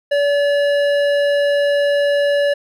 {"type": "tone with hard clipping", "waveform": "sine", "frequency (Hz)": 573, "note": "D5", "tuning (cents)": -43, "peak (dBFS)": -15, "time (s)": [0.11, 2.54], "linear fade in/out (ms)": 10, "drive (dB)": 12, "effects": []}